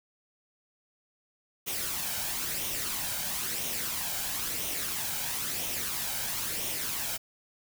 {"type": "noise with flanger", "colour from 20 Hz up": "white", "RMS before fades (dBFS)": -33, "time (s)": [1.66, 7.18], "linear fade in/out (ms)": 20, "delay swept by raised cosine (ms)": [0.32, 1.32], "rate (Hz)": 1, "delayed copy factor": 0.5, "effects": []}